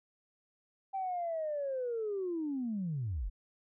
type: linear sweep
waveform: sine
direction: down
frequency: 784 to 35.42 Hz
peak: -32 dBFS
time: 0.93-3.3 s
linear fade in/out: 20 ms
effects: tanh soft clip ceiling -28 dBFS